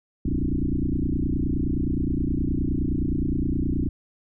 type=tone with frequency modulation; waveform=sine; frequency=123.47 Hz; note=B2; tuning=in tune; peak=-21 dBFS; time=0.25-3.89 s; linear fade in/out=5 ms; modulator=29.6 Hz; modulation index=6.6; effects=none

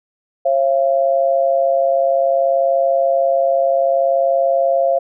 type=tone pair together; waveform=sine; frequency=541 / 681.6 Hz; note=C#5 / F5; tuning=-42 / -42 cents; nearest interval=major third; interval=400 cents; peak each=-15 dBFS; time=0.45-4.99 s; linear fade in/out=10 ms; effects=none

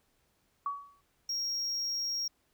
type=tone with exponential decay; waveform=sine; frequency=1131 Hz; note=C#6; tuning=34 cents sharp; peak=-28 dBFS; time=0.66-1.01 s; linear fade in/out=2 ms; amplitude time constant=75 ms
type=tone; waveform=triangle; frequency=5590 Hz; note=F8; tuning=1 cent sharp; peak=-30 dBFS; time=1.29-2.28 s; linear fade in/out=5 ms
effects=pink hiss -73 dBFS RMS until 2.53 s

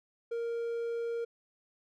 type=tone; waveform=triangle; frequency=466.2 Hz; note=A#4; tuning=in tune; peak=-30 dBFS; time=0.31-1.25 s; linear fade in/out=10 ms; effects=none

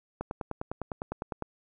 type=click train; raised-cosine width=1 ms; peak=-19 dBFS; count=13; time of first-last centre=0.21-1.423 s; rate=9.89 Hz; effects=none

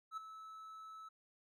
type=tone with ADSR envelope; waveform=triangle; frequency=1304 Hz; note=E6; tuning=19 cents flat; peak=-37 dBFS; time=0.11-1.09 s; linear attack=63 ms; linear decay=8 ms; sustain=-11 dB; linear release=10 ms; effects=none

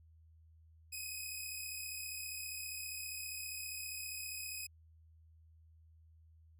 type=tone pair together; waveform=10% pulse; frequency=2505 / 2540 Hz; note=D#7 / D#7; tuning=+11 / +35 cents; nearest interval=unison; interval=24 cents; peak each=-36 / -36 dBFS; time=0.92-4.67 s; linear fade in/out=10 ms; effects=added 80 Hz sine -60 dBFS peak until 6.59 s

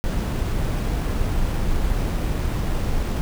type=noise with sample-and-hold; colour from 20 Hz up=brown; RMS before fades=-22 dBFS; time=0.04-3.21 s; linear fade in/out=0 ms; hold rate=11025 Hz; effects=none

